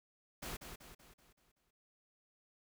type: noise with echo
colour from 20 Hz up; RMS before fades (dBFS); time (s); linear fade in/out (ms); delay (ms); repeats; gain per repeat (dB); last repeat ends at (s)
pink; -44; 0.42-0.57; 10; 190; 6; -6; 1.71
effects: none